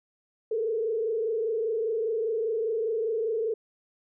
sine tone with frequency modulation, 446.9 Hz, A4, 27 cents sharp, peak -25 dBFS, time 0.51-3.54 s, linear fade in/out 5 ms, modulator 25 Hz, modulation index 1, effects none

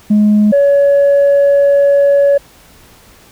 sine tone pair in turn, 210 / 563.9 Hz, G#3 / C#5, +19 / +30 cents, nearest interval octave + perfect fourth, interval 1711 cents, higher second, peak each -4 dBFS, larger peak neither, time 0.1-0.52 / 0.52-2.38 s, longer second, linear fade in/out 10 ms, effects tanh soft clip ceiling -4 dBFS + pink hiss -43 dBFS RMS until 3.31 s

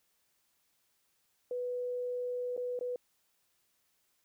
sine tone with dropouts, 493.9 Hz, B4, in tune, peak -33 dBFS, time 1.51-2.96 s, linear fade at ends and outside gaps 2 ms, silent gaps 2.566-2.576 / 2.791-2.81 s, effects white hiss -75 dBFS RMS until 4.24 s

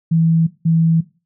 sine tone pair in turn, 163.8 / 163.8 Hz, E3 / E3, -11 / -11 cents, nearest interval unison, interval 0 cents, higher neither, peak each -11 dBFS, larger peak neither, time 0.11-0.47 / 0.65-1.01 s, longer neither, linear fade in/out 10 ms, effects noise-tail reverb RT60 0.3 s tail -17 dB re dry

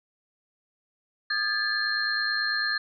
sine tone cluster, 1225 / 1622 / 1731 / 4194 Hz, D#6 / G#6 / A6 / C8, -27 / -41 / -29 / +3 cents, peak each -36 / -30 / -28 / -29 dBFS, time 1.3-2.78 s, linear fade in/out 5 ms, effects none

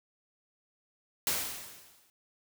white noise with exponential decay, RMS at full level -28 dBFS, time 1.27-2.1 s, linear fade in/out 1 ms, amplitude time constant 180 ms, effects none

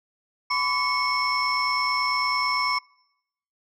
sine tone cluster, 1009 / 1138 / 2194 / 5360 Hz, B5 / C#6 / C#7 / E8, +37 / +45 / -18 / +28 cents, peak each -26 dBFS, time 0.5-2.79 s, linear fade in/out 10 ms, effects noise-tail reverb RT60 0.8 s tail -25 dB re dry + tanh soft clip ceiling -15 dBFS

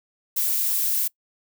violet noise, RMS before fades -23 dBFS, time 0.36-1.08 s, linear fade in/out 10 ms, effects noise-tail reverb RT60 0.1 s tail -24 dB re dry

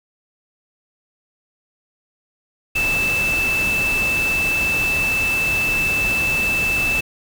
sine tone in noise, 2637 Hz, E7, in tune, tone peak -17 dBFS, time 2.75-7.01 s, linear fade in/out 10 ms, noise pink, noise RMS -27 dBFS, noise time 2.75-7.01 s, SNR +7 dB, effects none

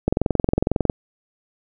click train, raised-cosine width 2 ms, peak -4 dBFS, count 19, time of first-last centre 0.08-0.898 s, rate 22 Hz, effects none

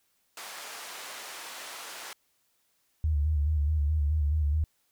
pink band-pass noise, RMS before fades -42 dBFS, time 0.37-2.13 s, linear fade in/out 2 ms, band 760 to 12000 Hz, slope 12 dB/octave
sine tone with vibrato, 75.1 Hz, D2, 39 cents sharp, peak -23 dBFS, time 3.04-4.64 s, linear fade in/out 0 ms, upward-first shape square, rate 4.7 Hz, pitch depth 59 cents each way
effects white hiss -72 dBFS RMS until 4.91 s

